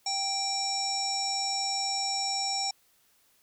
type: harmonic tone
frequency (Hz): 783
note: G5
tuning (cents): -2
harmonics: 1 / 3 / 5 / 7 / 9 / 10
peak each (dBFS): -33 / -42 / -42 / -30 / -37 / -41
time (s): 0.06-2.71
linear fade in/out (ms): 5
effects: white hiss -66 dBFS RMS until 3.42 s